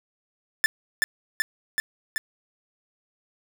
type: tone with echo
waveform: 45% pulse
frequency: 1760 Hz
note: A6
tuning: in tune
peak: -16 dBFS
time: 0.64-0.66 s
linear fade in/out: 0 ms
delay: 380 ms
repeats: 4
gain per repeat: -2 dB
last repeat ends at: 2.18 s
effects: 8-bit